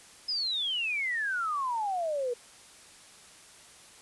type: exponential sweep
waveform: sine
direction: down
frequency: 5140 to 470 Hz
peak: -28 dBFS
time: 0.28-2.34 s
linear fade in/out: 10 ms
effects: white hiss -53 dBFS RMS until 4.01 s + resampled to 24000 Hz